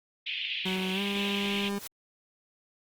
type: band-pass noise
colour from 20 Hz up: white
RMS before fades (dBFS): -34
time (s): 0.26-1.69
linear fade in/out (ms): 10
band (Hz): 2300 to 3400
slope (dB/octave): 48
type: tone with pitch glide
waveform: 30% pulse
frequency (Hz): 187.2 to 200.6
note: F#3 to G3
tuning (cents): +20 to +40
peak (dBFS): -27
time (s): 0.65-1.79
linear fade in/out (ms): 10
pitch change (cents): +120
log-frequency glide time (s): 0.93-1.01
type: noise with exponential growth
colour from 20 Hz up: white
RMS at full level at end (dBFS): -36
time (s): 1.65-1.87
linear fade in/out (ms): 0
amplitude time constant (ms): 46
effects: Opus 24 kbps